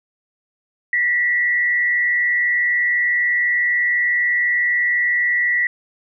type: tone with frequency modulation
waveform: sine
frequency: 1946 Hz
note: B6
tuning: 26 cents flat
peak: -15 dBFS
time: 0.93-5.67 s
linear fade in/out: 2 ms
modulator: 128 Hz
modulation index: 0.46
effects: none